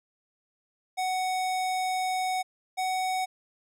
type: tone pair in turn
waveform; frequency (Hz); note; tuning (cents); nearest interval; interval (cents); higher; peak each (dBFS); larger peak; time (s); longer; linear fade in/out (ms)
square; 744 / 747.1; F#5 / F#5; +9 / +17; unison; 8; second; -27; neither; 0.97-2.43 / 2.77-3.26; first; 20
effects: low-pass 12000 Hz 12 dB/octave